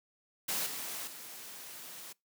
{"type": "noise with level steps", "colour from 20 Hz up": "white", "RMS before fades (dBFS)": [-34, -40, -47], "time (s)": [0.48, 2.13], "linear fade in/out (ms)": 10, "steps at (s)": [0.66, 1.07], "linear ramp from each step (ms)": 5, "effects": ["noise-tail reverb RT60 0.2 s tail -24 dB re dry", "high-pass 150 Hz 12 dB/octave"]}